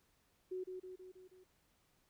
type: tone with echo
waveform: sine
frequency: 370 Hz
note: F#4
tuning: in tune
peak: -39 dBFS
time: 0.51-0.64 s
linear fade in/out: 10 ms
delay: 160 ms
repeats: 5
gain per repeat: -4 dB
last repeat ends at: 1.44 s
effects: pink hiss -75 dBFS RMS until 2.09 s